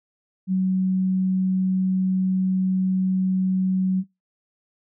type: tone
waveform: sine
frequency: 187.3 Hz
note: F#3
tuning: 21 cents sharp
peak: -18 dBFS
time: 0.47-4.04 s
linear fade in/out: 50 ms
effects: noise-tail reverb RT60 0.2 s tail -22 dB re dry